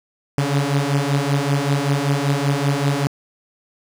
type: beating tone pair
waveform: sawtooth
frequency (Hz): 138.59 / 143.79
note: C#3 / D3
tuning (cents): 0 / -36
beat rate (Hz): 5.2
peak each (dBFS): -16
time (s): 0.38-3.07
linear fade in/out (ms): 0
effects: low-pass 10000 Hz 12 dB/octave + 7-bit